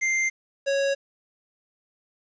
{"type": "tone pair in turn", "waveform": "square", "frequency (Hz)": [2093, 553.1], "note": ["C7", "C#5"], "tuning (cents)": [0, -4], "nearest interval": "octave + major seventh", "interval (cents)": 2304, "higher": "first", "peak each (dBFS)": -22, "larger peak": "neither", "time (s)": [[0.01, 0.3], [0.66, 0.95]], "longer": "neither", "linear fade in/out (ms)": 20, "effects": ["resampled to 16000 Hz", "9-bit"]}